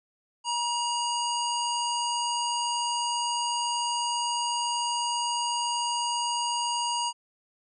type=harmonic tone; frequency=953 Hz; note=A#5; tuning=38 cents sharp; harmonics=1 / 3 / 5 / 7 / 9; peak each=-28 / -33 / -35 / -36 / -38 dBFS; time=0.44-7.13 s; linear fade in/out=50 ms; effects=none